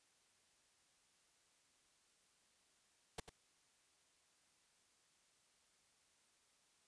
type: noise with echo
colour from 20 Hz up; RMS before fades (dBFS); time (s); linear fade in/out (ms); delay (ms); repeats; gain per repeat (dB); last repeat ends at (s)
pink; -44; 3.18-3.2; 5; 95; 1; -10; 3.295
effects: white hiss -75 dBFS RMS until 6.87 s + resampled to 22050 Hz